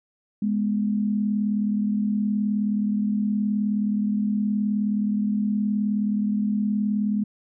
sine tone pair together, 207.8 / 246.9 Hz, G#3 / B3, +1 / 0 cents, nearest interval minor third, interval 299 cents, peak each -21 / -29 dBFS, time 0.42-7.24 s, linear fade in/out 5 ms, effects none

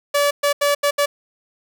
sawtooth tone bursts at uneven times, 575 Hz, D5, 37 cents flat, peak -11 dBFS, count 5, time 0.14-0.31 / 0.43-0.53 / 0.61-0.75 / 0.83-0.91 / 0.98-1.06 s, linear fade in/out 10 ms, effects none

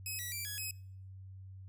5% pulse tone with pitch steps, 2554 / 1941 / 2347 / 1674 / 2553 Hz, D#7 / B6 / D7 / G#6 / D#7, +45 / -31 / -2 / +13 / +44 cents, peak -29 dBFS, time 0.06-0.71 s, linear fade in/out 2 ms, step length 130 ms, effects noise-tail reverb RT60 0.6 s tail -24 dB re dry + added 95 Hz sine -47 dBFS peak until 1.68 s

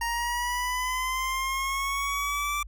25% pulse linear sweep, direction up, 930 to 1173 Hz, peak -23 dBFS, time 0.01-2.63 s, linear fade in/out 5 ms, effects added 50 Hz sine -40 dBFS peak until 2.67 s

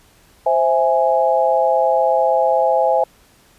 sine chord, C augmented, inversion none, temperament equal, 523.3 / 659.3 / 830.6 Hz, C5 / E5 / G#5, 0 / 0 / 0 cents, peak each -17 dBFS, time 0.46-3.04 s, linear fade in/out 5 ms, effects pink hiss -52 dBFS RMS until 3.58 s + resampled to 32000 Hz

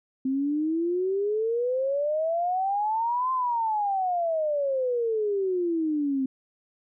sine exponential two-way sweep, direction up then down, 260 to 1046.5 to 260 Hz, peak -23 dBFS, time 0.25-6.26 s, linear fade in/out 5 ms, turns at 3.32 s, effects none

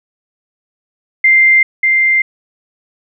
sine tone with echo, 2093 Hz, C7, in tune, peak -5 dBFS, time 1.24-1.63 s, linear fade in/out 5 ms, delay 590 ms, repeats 1, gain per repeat -3 dB, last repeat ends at 2.22 s, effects none

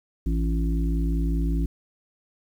harmonic tone with a mistuned harmonic, 55 Hz, A1, in tune, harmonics 1 / 3 / 5 / 6, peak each -22 / -29 / -31 / -37 dBFS, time 0.26-1.66 s, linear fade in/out 5 ms, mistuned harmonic 6, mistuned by +52 cents, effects 9-bit

